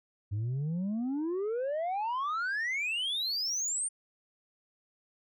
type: exponential sweep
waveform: sine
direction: up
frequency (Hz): 98 to 9100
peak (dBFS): -27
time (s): 0.31-3.89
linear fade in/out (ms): 20
effects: tanh soft clip ceiling -29 dBFS